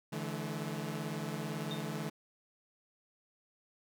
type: chord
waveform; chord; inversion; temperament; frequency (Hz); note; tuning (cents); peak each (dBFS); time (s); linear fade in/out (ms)
sawtooth; D suspended second; none; equal with one note detuned; 146.83 / 164.81 / 214.7; D3 / E3 / A3; 0 / 0 / -42; -37; 0.12-2.1; 10
type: tone with exponential decay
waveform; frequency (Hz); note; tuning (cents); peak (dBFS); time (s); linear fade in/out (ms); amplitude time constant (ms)
sine; 3652; A#7; -36; -37; 1.71-1.88; 0; 35
effects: none